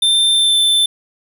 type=tone with pitch glide; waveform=square; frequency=3575 to 3538 Hz; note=A7 to A7; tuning=+27 to +9 cents; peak=-11 dBFS; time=0.02-0.86 s; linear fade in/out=5 ms; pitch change=-18 cents; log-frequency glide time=0.33-0.56 s; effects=none